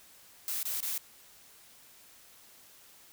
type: noise bursts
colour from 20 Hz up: blue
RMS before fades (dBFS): -34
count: 3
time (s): 0.48-0.978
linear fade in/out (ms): 0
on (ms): 150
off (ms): 24
effects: white hiss -57 dBFS RMS until 3.12 s